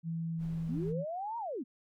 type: tone with pitch glide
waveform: sine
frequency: 164.81 to 163.67 Hz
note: E3 to E3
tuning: 0 to -12 cents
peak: -33 dBFS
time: 0.03-1.05 s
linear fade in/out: 50 ms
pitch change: -12 cents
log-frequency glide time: 0.32-0.37 s
type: noise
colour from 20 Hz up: brown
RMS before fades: -48 dBFS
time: 0.38-0.94 s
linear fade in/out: 50 ms
type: linear two-way sweep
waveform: sine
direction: up then down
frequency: 205.3 to 955 to 205.3 Hz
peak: -35 dBFS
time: 0.68-1.64 s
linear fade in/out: 20 ms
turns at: 1.38 s
effects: none